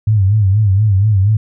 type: tone with vibrato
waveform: sine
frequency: 101.7 Hz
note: G#2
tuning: 36 cents flat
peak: -8 dBFS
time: 0.07-1.37 s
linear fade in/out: 5 ms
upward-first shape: sine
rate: 4.2 Hz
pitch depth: 130 cents each way
effects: none